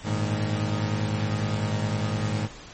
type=chord; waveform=30% pulse; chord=Ab suspended second; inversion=none; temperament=equal with one note detuned; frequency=103.83 / 113.75 / 155.56 Hz; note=Ab2 / Bb2 / Eb3; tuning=0 / -42 / 0 cents; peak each=-24 / -27 / -29 dBFS; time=0.03-2.49 s; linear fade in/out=50 ms; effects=pink hiss -44 dBFS RMS until 2.73 s + MP3 32 kbps